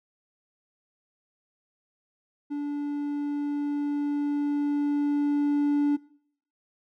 triangle tone with level ramp, 289.8 Hz, D4, 23 cents flat, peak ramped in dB -26 to -17 dBFS, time 2.5-5.97 s, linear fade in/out 20 ms, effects noise-tail reverb RT60 0.6 s tail -22 dB re dry + tanh soft clip ceiling -14 dBFS

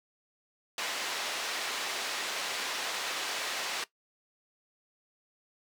white band-pass noise, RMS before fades -35 dBFS, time 0.78-3.84 s, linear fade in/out 2 ms, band 420 to 4400 Hz, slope 12 dB/octave, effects noise-tail reverb RT60 0.1 s tail -17 dB re dry

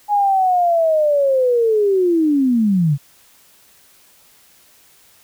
sine linear sweep, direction down, 836 to 133.7 Hz, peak -12 dBFS, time 0.08-2.98 s, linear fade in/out 50 ms, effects white hiss -51 dBFS RMS until 5.23 s

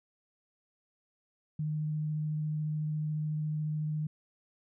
sine tone with vibrato, 153 Hz, D#3, 29 cents flat, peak -30 dBFS, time 1.59-4.07 s, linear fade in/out 5 ms, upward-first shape sine, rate 14 Hz, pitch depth 9 cents each way, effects none

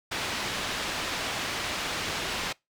white low-pass noise, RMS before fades -32 dBFS, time 0.11-2.53 s, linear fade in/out 10 ms, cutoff 3700 Hz, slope 12 dB/octave, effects noise-tail reverb RT60 0.2 s tail -24 dB re dry

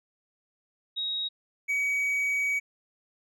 sine / triangle tone pair in turn, 3789 / 2265 Hz, A#7 / C#7, +27 / +37 cents, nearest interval major sixth, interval 890 cents, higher first, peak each -28 / -23 dBFS, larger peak second, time 0.96-1.29 / 1.68-2.6 s, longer second, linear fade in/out 20 ms, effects none

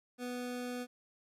25% pulse tone, 246.9 Hz, B3, in tune, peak -34 dBFS, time 0.18-0.87 s, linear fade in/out 50 ms, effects resampled to 32000 Hz + 12-bit

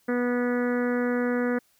harmonic tone, 244.6 Hz, B3, 16 cents flat, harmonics 1 / 2 / 3 / 4 / 5 / 6 / 7 / 8 / 9, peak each -25 / -27 / -40 / -42 / -39 / -36 / -38 / -40 / -50 dBFS, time 0.08-1.59 s, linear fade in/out 10 ms, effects white hiss -65 dBFS RMS until 1.79 s

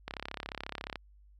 click train, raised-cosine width 0.3 ms, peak -21 dBFS, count 31, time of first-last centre 0.08-0.957 s, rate 34.2 Hz, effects added 50 Hz sine -56 dBFS peak until 1.39 s

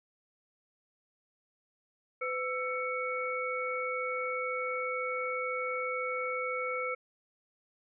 sine tone cluster, 505 / 1329 / 2227 Hz, B4 / E6 / C#7, +39 / +14 / +7 cents, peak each -35 / -36 / -36 dBFS, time 2.21-6.95 s, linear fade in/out 10 ms, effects none

